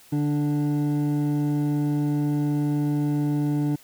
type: tone pair together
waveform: triangle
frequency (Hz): 146.85 / 293.7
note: D3 / D4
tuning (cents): 0 / 0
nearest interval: octave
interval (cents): 1200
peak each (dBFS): -20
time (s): 0.12-3.76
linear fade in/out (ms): 10
effects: tanh soft clip ceiling -17 dBFS + white hiss -52 dBFS RMS until 3.83 s